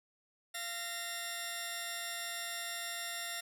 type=tone pair together; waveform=10% pulse; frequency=690 / 1842.1 Hz; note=F5 / A#6; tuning=-21 / -21 cents; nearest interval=octave + perfect fourth; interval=1700 cents; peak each=-34 / -31 dBFS; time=0.54-3.41 s; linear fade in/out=10 ms; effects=none